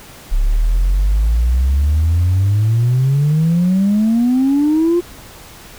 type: exponential sweep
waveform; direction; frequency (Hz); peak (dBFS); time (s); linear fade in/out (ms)
sine; up; 33.58 to 354.6; -9; 0.31-5.01; 20
effects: tanh soft clip ceiling -8 dBFS + pink hiss -38 dBFS RMS until 5.78 s